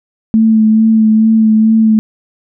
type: tone with vibrato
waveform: sine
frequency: 220 Hz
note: A3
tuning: in tune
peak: -5 dBFS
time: 0.34-1.99 s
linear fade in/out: 0 ms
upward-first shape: sine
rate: 2.3 Hz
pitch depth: 21 cents each way
effects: none